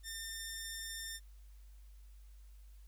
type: tone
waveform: 10% pulse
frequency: 1804 Hz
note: A6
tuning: 43 cents sharp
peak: -33 dBFS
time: 0.03-1.2 s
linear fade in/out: 50 ms
effects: added 50 Hz sine -53 dBFS peak until 2.87 s + white hiss -72 dBFS RMS until 2.87 s